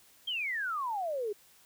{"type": "exponential sweep", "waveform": "sine", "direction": "down", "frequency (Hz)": [3255, 396.9], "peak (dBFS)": -31, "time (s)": [0.27, 1.33], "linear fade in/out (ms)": 10, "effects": ["white hiss -61 dBFS RMS until 1.65 s"]}